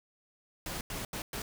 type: noise bursts at uneven times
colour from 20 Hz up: pink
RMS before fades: -38 dBFS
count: 4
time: 0.66-0.81 / 0.9-1.05 / 1.13-1.22 / 1.33-1.42 s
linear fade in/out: 2 ms
effects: none